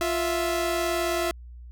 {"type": "tone pair together", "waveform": "sawtooth", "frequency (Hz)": [349.2, 659.2], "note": ["F4", "E5"], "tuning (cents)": [0, 0], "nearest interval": "major seventh", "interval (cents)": 1100, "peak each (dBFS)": -23, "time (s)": [0.01, 1.31], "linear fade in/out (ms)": 0, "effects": ["added 60 Hz sine -40 dBFS peak until 1.71 s"]}